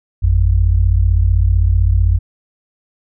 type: tone pair together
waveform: sine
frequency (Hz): 52.5 / 88.2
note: G#1 / F2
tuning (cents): +19 / +18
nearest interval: major sixth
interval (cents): 899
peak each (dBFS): -12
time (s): 0.22-2.19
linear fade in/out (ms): 20
effects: none